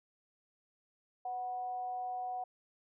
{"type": "tone with amplitude modulation", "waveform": "sine", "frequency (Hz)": 740, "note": "F#5", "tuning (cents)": 0, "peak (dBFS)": -34, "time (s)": [1.25, 2.44], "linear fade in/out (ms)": 5, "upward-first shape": "sine", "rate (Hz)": 237, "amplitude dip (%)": 40, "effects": []}